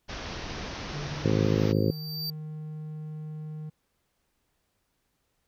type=low-pass noise; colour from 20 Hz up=pink; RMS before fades=-37 dBFS; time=0.08-1.73 s; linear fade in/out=20 ms; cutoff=6100 Hz; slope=96 dB/octave
type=tone with pitch glide; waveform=triangle; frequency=146 to 154.24 Hz; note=D3 to D#3; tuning=-10 to -15 cents; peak=-33 dBFS; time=0.93-3.7 s; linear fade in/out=10 ms; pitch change=+95 cents; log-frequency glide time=1.22-2.02 s
type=tone with exponential growth; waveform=square; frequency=4649 Hz; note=D8; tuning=18 cents flat; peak=-30 dBFS; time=1.15-2.3 s; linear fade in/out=2 ms; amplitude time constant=250 ms
type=harmonic tone; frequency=53 Hz; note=G#1; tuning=36 cents sharp; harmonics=2 / 3 / 4 / 5 / 6 / 7 / 8 / 9 / 10; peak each=-27 / -29 / -30 / -31 / -32 / -32 / -33 / -34 / -34 dBFS; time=1.24-1.91 s; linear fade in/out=10 ms
effects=pink hiss -75 dBFS RMS until 5.47 s